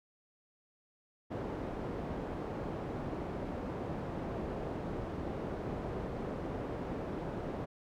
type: low-pass noise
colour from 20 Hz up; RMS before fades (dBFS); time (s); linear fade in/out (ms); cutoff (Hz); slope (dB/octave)
white; -39; 1.3-7.66; 20; 500; 12
effects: none